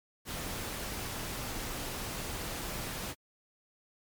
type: noise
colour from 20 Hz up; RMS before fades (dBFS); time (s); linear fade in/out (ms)
pink; -38; 0.25-3.15; 50
effects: MP3 96 kbps